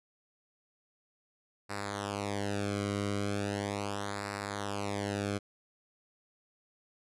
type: tone with flanger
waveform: sawtooth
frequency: 101.3 Hz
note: G#2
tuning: 43 cents flat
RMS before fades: -35 dBFS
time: 1.69-5.39 s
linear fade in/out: 20 ms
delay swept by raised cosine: 0.31 to 1.17 ms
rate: 0.38 Hz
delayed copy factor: -0.85
effects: resampled to 24000 Hz